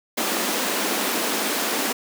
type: high-pass noise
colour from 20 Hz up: pink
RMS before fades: -24 dBFS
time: 0.17-1.93 s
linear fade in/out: 10 ms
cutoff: 210 Hz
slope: 48 dB/octave
effects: none